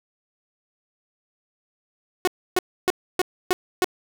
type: tone bursts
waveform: sawtooth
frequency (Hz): 366.2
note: F#4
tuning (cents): -18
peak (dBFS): -13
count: 6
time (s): 2.25-3.844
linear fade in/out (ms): 0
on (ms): 24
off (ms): 290
effects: none